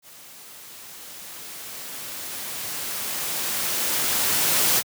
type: noise with level ramp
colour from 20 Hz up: white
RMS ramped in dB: -46 to -19 dBFS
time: 0.02-4.83 s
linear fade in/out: 50 ms
effects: high-pass 100 Hz 12 dB/octave